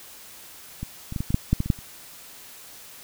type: clicks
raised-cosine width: 5 ms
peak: -18 / -20 / -15 / -14 / -15 / -6 / -6 / -11 / -18 / -6 / -30 dBFS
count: 11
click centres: 0.83 / 1.124 / 1.162 / 1.205 / 1.305 / 1.344 / 1.53 / 1.604 / 1.66 / 1.702 / 1.789 s
effects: white hiss -45 dBFS RMS until 3.03 s